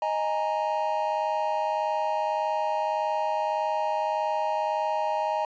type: chord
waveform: triangle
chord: D# suspended fourth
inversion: none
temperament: equal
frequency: 622.3 / 830.6 / 932.3 Hz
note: D#5 / G#5 / A#5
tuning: 0 / 0 / 0 cents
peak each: -27 dBFS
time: 0.02-5.45 s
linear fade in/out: 2 ms
effects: resampled to 16000 Hz